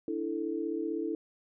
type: chord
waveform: sine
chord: D suspended second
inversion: none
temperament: equal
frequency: 293.7 / 329.6 / 440 Hz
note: D4 / E4 / A4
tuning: 0 / 0 / 0 cents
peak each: -37 / -33 / -36 dBFS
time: 0.08-1.15 s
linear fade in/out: 2 ms
effects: none